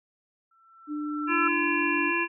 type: tone with exponential growth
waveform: sine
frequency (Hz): 1339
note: E6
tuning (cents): +27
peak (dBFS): -22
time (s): 0.51-1.48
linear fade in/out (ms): 5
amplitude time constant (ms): 210
type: tone with pitch glide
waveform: sine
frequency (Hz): 298.2 to 293.8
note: D4 to D4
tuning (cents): +27 to +1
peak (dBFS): -29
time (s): 0.87-2.13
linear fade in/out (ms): 50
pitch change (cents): -26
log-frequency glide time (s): 1.37-1.91
type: harmonic tone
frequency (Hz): 340.8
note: F4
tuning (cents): -42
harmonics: 1 / 3 / 5 / 7 / 8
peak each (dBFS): -30 / -30 / -30 / -30 / -30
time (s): 1.27-2.28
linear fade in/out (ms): 50
effects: none